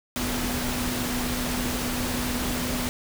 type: tone in noise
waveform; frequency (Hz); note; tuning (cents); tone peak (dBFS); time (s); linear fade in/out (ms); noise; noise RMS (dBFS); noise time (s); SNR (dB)
sine; 246.9; B3; 0; -30; 0.16-2.89; 0; pink; -29; 0.16-2.89; -4
effects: none